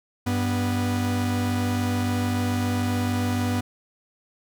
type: tone pair together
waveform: 45% pulse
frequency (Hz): 97.6 / 245.9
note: G2 / B3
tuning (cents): -7 / -7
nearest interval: octave + major third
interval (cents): 1600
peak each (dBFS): -25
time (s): 0.26-3.61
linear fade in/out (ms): 10
effects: none